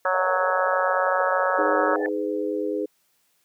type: harmonic tone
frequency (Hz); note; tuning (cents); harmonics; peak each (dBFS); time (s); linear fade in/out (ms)
185; F#3; 0; 3 / 4 / 5 / 6 / 7 / 8 / 9; -24 / -30 / -28 / -29 / -26 / -31 / -29; 0.05-1.96; 2
type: band-pass noise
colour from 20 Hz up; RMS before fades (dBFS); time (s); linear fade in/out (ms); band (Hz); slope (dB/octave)
pink; -33; 0.13-2.09; 5; 440 to 840; 96
type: chord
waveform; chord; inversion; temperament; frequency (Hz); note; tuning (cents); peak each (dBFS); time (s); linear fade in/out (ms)
sine; G# minor; second; equal with one note detuned; 311.1 / 415.3 / 504.8; D#4 / G#4 / B4; 0 / 0 / +38; -28 / -27 / -29; 1.58-2.86; 10
type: tone with exponential growth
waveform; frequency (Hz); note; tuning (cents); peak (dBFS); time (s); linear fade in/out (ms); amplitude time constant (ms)
sine; 1755; A6; -5; -22; 1.94-2.06; 1; 24
effects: white hiss -67 dBFS RMS until 3.44 s + high-pass 100 Hz 12 dB/octave